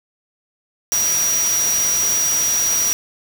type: tone in noise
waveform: sine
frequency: 5770 Hz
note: F#8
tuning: 44 cents flat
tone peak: -16 dBFS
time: 0.92-2.93 s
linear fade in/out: 0 ms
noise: white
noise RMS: -24 dBFS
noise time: 0.92-2.93 s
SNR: +5 dB
effects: none